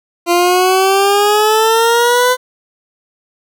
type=exponential sweep; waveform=20% pulse; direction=up; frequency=343.8 to 507 Hz; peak=-4 dBFS; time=0.26-2.37 s; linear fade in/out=50 ms; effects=none